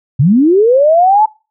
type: linear sweep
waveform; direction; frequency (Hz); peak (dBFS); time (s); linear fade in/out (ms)
sine; up; 119.6 to 885; -5; 0.19-1.26; 10
effects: noise-tail reverb RT60 0.3 s tail -23 dB re dry